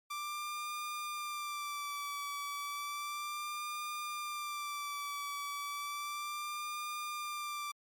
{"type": "tone with vibrato", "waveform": "sawtooth", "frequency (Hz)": 1174.7, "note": "D6", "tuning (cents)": 0, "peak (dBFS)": -34, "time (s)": [0.1, 7.72], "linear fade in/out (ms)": 10, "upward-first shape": "sine", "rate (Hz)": 0.33, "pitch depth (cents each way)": 42, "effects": ["MP3 96 kbps"]}